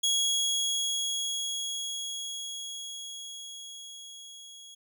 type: tone with level ramp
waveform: 25% pulse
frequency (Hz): 3322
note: G#7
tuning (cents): 0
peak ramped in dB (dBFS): -20 to -43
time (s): 0.03-4.75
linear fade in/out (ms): 10
effects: none